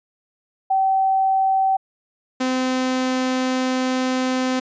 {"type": "tone pair in turn", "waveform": ["sine", "sawtooth"], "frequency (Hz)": [769, 257.2], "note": ["G5", "C4"], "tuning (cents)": [-33, -30], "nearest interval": "octave + perfect fifth", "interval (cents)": 1897, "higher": "first", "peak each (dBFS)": -15, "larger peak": "neither", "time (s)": [[0.7, 1.77], [2.4, 4.6]], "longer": "second", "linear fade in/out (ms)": 10, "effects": ["resampled to 16000 Hz"]}